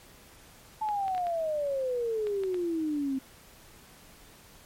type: exponential sweep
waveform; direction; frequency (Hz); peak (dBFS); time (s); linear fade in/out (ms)
sine; down; 880 to 261.6; -27; 0.81-3.19; 10
type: clicks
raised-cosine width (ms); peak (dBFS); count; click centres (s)
0.3; -27; 8; 0.888 / 1.081 / 1.149 / 1.179 / 1.269 / 2.27 / 2.436 / 2.544
effects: pink hiss -54 dBFS RMS until 4.65 s + MP3 64 kbps